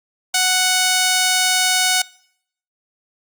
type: tone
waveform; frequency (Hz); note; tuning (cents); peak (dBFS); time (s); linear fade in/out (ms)
5% pulse; 740; F#5; 0; -3; 0.34-2.02; 5
effects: noise-tail reverb RT60 0.7 s tail -24 dB re dry + Opus 48 kbps